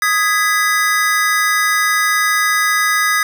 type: chord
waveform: square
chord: G# minor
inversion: second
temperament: just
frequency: 1245.9 / 1661.2 / 1993.5 Hz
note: D#6 / G#6 / B6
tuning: +2 / 0 / +16 cents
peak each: -18 dBFS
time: 0.02-3.23 s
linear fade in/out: 2 ms
effects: none